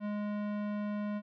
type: tone with tanh clipping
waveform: sine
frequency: 207.7 Hz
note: G#3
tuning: in tune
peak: -35 dBFS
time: 0-1.22 s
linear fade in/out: 50 ms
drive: 18 dB
effects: none